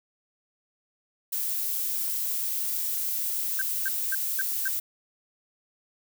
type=noise; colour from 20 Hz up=violet; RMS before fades=-29 dBFS; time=1.32-4.8 s; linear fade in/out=10 ms
type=tone bursts; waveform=sine; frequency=1568 Hz; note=G6; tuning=in tune; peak=-26 dBFS; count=5; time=3.59-4.68 s; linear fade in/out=2 ms; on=26 ms; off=240 ms
effects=none